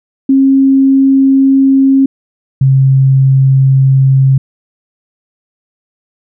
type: tone pair in turn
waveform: sine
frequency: 269.8 / 134.12 Hz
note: C#4 / C3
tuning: -47 / +43 cents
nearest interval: octave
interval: 1210 cents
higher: first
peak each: -4 dBFS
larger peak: neither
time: 0.29-2.06 / 2.61-4.38 s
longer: neither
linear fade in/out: 5 ms
effects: none